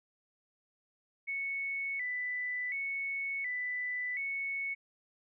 sine tone with vibrato, 2097 Hz, C7, 3 cents sharp, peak -33 dBFS, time 1.27-4.75 s, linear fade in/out 20 ms, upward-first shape square, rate 0.69 Hz, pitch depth 92 cents each way, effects none

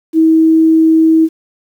sine tone, 321.3 Hz, E4, 44 cents flat, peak -5 dBFS, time 0.13-1.29 s, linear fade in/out 50 ms, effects 7-bit

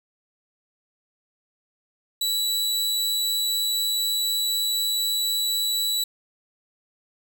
sawtooth tone, 3937 Hz, B7, 6 cents flat, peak -19 dBFS, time 2.21-6.04 s, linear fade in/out 5 ms, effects none

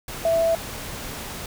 sine tone in noise, 661 Hz, E5, 5 cents sharp, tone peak -17 dBFS, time 0.25-0.55 s, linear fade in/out 2 ms, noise pink, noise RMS -34 dBFS, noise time 0.08-1.46 s, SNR +14 dB, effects none

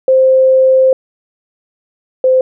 sine tone pair in turn, 523.3 / 517.3 Hz, C5 / C5, 0 / -20 cents, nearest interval unison, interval 20 cents, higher first, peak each -5 / -6 dBFS, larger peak first, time 0.08-0.93 / 2.24-2.41 s, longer first, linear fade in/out 2 ms, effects none

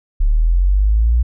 sine linear sweep, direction up, 34.65 to 60.6 Hz, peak -10 dBFS, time 0.2-1.23 s, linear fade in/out 10 ms, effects none

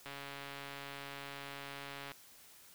click train, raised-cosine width 0.3 ms, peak -29 dBFS, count 289, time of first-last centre 0.06-2.117 s, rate 140 Hz, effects white hiss -59 dBFS RMS until 2.74 s

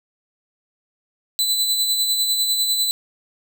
sawtooth tone with tremolo, 4000 Hz, B7, 21 cents sharp, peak -13 dBFS, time 1.39-2.91 s, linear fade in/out 0 ms, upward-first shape sine, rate 10 Hz, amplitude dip 40%, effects none

